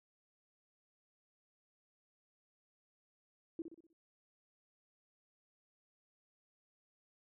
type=tone with echo; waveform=sine; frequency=329.6 Hz; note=E4; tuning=in tune; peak=-37 dBFS; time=3.59-3.62 s; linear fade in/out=2 ms; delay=62 ms; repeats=5; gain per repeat=-7 dB; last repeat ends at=3.93 s; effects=none